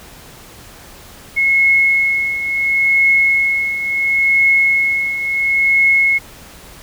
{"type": "tone with tremolo", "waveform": "sine", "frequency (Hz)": 2175, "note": "C#7", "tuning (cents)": -33, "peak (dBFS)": -8, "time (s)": [1.36, 6.19], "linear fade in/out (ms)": 20, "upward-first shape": "triangle", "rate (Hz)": 0.72, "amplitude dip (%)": 70, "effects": ["pink hiss -39 dBFS RMS until 6.82 s"]}